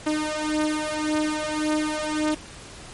sawtooth beating tone pair, 305 / 306.8 Hz, D#4 / D#4, -34 / -24 cents, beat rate 1.8 Hz, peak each -22 dBFS, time 0.06-2.35 s, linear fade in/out 10 ms, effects pink hiss -42 dBFS RMS until 2.93 s + MP3 48 kbps

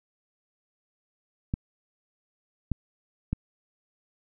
clicks, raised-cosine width 5 ms, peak -14 dBFS, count 3, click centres 1.539 / 2.717 / 3.33 s, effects none

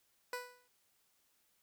15% pulse tone with exponential decay, 493.9 Hz, B4, in tune, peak -30 dBFS, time 0.33-0.68 s, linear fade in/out 2 ms, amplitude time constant 75 ms, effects white hiss -75 dBFS RMS until 1.62 s

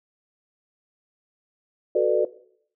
sine chord, B minor seventh, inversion second, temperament equal with one note detuned, 370 / 440 / 493.9 / 596.6 Hz, F#4 / A4 / B4 / D5, 0 / 0 / 0 / +27 cents, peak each -23 dBFS, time 1.95-2.25 s, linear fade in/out 5 ms, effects noise-tail reverb RT60 0.6 s tail -17 dB re dry

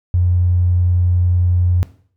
triangle tone, 88.9 Hz, F2, 31 cents sharp, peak -7 dBFS, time 0.14-1.83 s, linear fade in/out 0 ms, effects noise-tail reverb RT60 0.5 s tail -19 dB re dry + tanh soft clip ceiling -9 dBFS

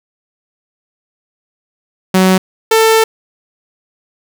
sawtooth tone pair in turn, 187.2 / 445.2 Hz, F#3 / A4, +20 / +20 cents, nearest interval octave + minor third, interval 1500 cents, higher second, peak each -3 dBFS, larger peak neither, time 2.14-2.38 / 2.71-3.04 s, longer second, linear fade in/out 5 ms, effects none

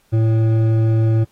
sine tone with hard clipping, 111.7 Hz, A2, 27 cents sharp, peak -14 dBFS, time 0.12-1.25 s, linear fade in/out 20 ms, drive 9 dB, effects pink hiss -59 dBFS RMS until 1.31 s + AAC 48 kbps

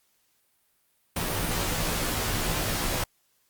pink noise with comb filter, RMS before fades -28 dBFS, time 1.16-3.04 s, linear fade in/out 5 ms, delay 15 ms, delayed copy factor -1, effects white hiss -69 dBFS RMS until 3.49 s + Opus 48 kbps

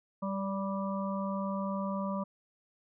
harmonic tone with a mistuned harmonic, 196 Hz, G3, in tune, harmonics 1 / 3 / 5 / 6, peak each -33 / -38 / -40 / -41 dBFS, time 0.22-2.24 s, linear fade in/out 10 ms, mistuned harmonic 3, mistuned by -20 cents, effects none

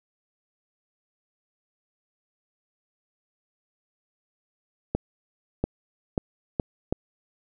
accelerating click train, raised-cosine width 2 ms, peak -10 dBFS, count 5, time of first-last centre 4.95-6.925 s, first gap 690 ms, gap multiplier 0.78, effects none

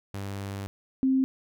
sawtooth / sine tone pair in turn, 99 / 263.8 Hz, G2 / C4, +18 / +14 cents, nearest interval octave + perfect fourth, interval 1696 cents, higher second, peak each -29 / -20 dBFS, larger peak second, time 0.14-0.67 / 1.03-1.24 s, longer first, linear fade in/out 0 ms, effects none

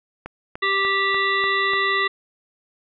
click train, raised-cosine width 0.5 ms, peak -17 dBFS, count 6, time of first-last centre 0.26-1.735 s, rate 3.39 Hz
harmonic tone, 392 Hz, G4, in tune, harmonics 1 / 3 / 5 / 7 / 9 / 10, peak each -27 / -23 / -21 / -32 / -30 / -30 dBFS, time 0.62-2.08 s, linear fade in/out 10 ms
effects none

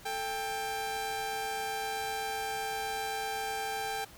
sawtooth tone pair together, 440 / 792.2 Hz, A4 / G5, 0 / +18 cents, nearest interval minor seventh, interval 1018 cents, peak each -36 / -30 dBFS, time 0.05-4.05 s, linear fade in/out 10 ms, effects pink hiss -53 dBFS RMS until 4.17 s

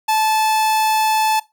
45% pulse tone, 871 Hz, A5, 18 cents flat, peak -14 dBFS, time 0.08-1.4 s, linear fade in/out 10 ms, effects noise-tail reverb RT60 0.2 s tail -18 dB re dry

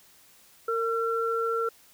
sine tone pair together, 458.2 / 1357 Hz, A#4 / E6, -30 / +50 cents, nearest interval octave + perfect fifth, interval 1880 cents, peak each -27 / -28 dBFS, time 0.68-1.69 s, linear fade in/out 5 ms, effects white hiss -57 dBFS RMS until 1.93 s

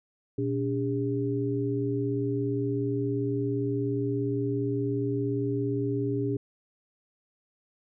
sine tone cluster, 122 / 286.7 / 403.9 Hz, B2 / D4 / G#4, -21 / -42 / -48 cents, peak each -30 dBFS, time 0.38-6.37 s, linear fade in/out 5 ms, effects none

